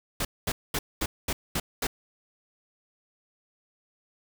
pink noise bursts, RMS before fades -28 dBFS, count 7, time 0.2-1.87 s, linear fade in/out 5 ms, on 50 ms, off 220 ms, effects none

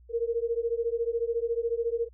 sine beating tone pair, 458.9 / 472.9 Hz, A#4 / A#4, -27 / +25 cents, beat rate 14 Hz, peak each -29 dBFS, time 0.09-2.09 s, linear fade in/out 50 ms, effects added 60 Hz sine -52 dBFS peak until 2.13 s

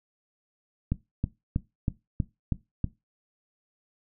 click train, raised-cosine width 5 ms, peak -13 dBFS, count 7, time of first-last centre 0.92-2.843 s, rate 3.12 Hz, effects noise-tail reverb RT60 0.2 s tail -17 dB re dry

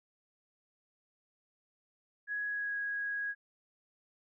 sine tone with pitch glide, 1671 to 1652.8 Hz, G#6 to G#6, +10 to -9 cents, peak -33 dBFS, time 2.27-3.35 s, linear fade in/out 50 ms, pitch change -19 cents, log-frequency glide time 2.47-2.76 s, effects none

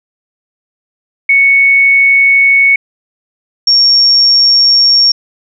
sine tone pair in turn, 2217 / 5524 Hz, C#7 / F8, 0 / -20 cents, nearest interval octave + major third, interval 1580 cents, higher second, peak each -4 dBFS, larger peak neither, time 1.29-2.76 / 3.67-5.12 s, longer first, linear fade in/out 5 ms, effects none

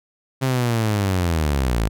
sawtooth linear sweep, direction down, 134.5 to 51.1 Hz, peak -14 dBFS, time 0.41-1.89 s, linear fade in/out 20 ms, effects none

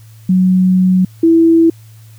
sine tone pair in turn, 185 / 329.6 Hz, F#3 / E4, 0 / 0 cents, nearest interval minor seventh, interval 1000 cents, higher second, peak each -7 / -5 dBFS, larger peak second, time 0.29-1.05 / 1.23-1.7 s, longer first, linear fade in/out 5 ms, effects added 110 Hz sine -36 dBFS peak until 2.18 s + white hiss -49 dBFS RMS until 2.18 s

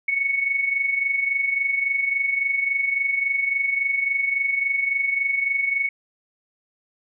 sine tone with amplitude modulation, 2217 Hz, C#7, in tune, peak -17 dBFS, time 0.08-5.89 s, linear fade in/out 5 ms, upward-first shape sine, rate 23.6 Hz, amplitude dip 60%, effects none

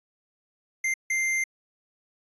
square tone bursts at uneven times, 2093 Hz, C7, in tune, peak -24 dBFS, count 2, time 0.84-0.94 / 1.1-1.44 s, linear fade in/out 5 ms, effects resampled to 22050 Hz

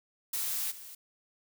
blue noise with level steps, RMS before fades -33 / -47 dBFS, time 0.33-0.95 s, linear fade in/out 5 ms, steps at 0.7 s, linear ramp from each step 20 ms, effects none

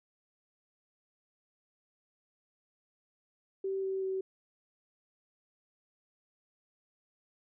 sine tone with pitch steps, 386.4 / 383.5 / 380.6 Hz, G4 / G4 / F#4, -25 / -38 / +49 cents, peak -31 dBFS, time 3.64-4.21 s, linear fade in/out 5 ms, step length 190 ms, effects none

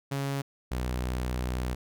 sawtooth tone pair in turn, 138.59 / 62.27 Hz, C#3 / B1, 0 / +15 cents, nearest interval octave + major second, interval 1385 cents, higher first, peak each -25 dBFS, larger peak neither, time 0.11-0.42 / 0.71-1.75 s, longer second, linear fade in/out 10 ms, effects none

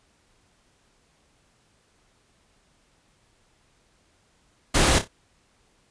pink noise with echo, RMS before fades -19 dBFS, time 4.74-4.99 s, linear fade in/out 10 ms, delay 30 ms, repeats 3, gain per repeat -10 dB, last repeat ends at 5.08 s, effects pink hiss -64 dBFS RMS until 5.9 s + resampled to 22050 Hz

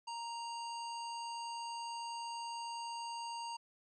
harmonic tone, 932.3 Hz, A#5, in tune, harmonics 1 / 3 / 5 / 7 / 9, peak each -41 / -51 / -50 / -57 / -58 dBFS, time 0.07-3.57 s, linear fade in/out 10 ms, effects none

